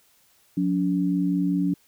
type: tone pair together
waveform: sine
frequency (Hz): 179.9 / 285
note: F#3 / C#4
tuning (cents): -48 / +48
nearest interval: minor sixth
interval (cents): 796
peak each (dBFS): -23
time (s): 0.57-1.74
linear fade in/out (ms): 5
effects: white hiss -61 dBFS RMS until 1.87 s